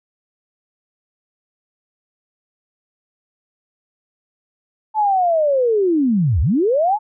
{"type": "linear two-way sweep", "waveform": "sine", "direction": "down then up", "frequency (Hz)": [880, 63.4, 880], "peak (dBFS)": -13, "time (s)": [4.94, 6.99], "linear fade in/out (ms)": 50, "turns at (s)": 6.41, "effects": []}